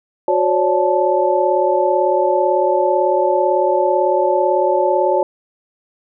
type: tone cluster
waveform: sine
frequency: 364.6 / 541 / 579 / 873 Hz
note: F#4 / C#5 / D5 / A5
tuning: -25 / -42 / -25 / -14 cents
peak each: -18 dBFS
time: 0.28-5.23 s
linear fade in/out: 2 ms
effects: none